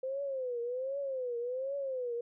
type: tone with vibrato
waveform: sine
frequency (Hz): 515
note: C5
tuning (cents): -28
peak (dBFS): -33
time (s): 0.03-2.21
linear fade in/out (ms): 5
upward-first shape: triangle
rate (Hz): 1.3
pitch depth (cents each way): 170
effects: none